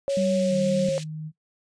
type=tone with pitch glide; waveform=sine; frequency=554.4 to 539.9 Hz; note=C#5 to C#5; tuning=0 to -46 cents; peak=-21 dBFS; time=0.08-0.98 s; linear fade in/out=0 ms; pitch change=-46 cents; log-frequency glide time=0.34-0.63 s
type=band-pass noise; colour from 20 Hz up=pink; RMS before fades=-41 dBFS; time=0.09-1.04 s; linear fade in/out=10 ms; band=2400 to 9000 Hz; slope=24 dB/octave
type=tone with vibrato; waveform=sine; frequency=191.8 Hz; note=G3; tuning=37 cents flat; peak=-23 dBFS; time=0.17-0.89 s; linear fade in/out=2 ms; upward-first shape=square; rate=2.4 Hz; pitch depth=11 cents each way
type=tone; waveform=sine; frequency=155.56 Hz; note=D#3; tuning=in tune; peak=-31 dBFS; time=0.49-1.32 s; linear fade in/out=50 ms
effects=noise-tail reverb RT60 0.1 s tail -18 dB re dry + resampled to 22050 Hz